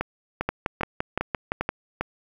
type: two click trains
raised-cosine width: 0.5 ms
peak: -9 / -10 dBFS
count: 8 / 6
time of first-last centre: 0.49-1.691 / 0.01-2.01 s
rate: 5.83 / 2.5 Hz
effects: 8-bit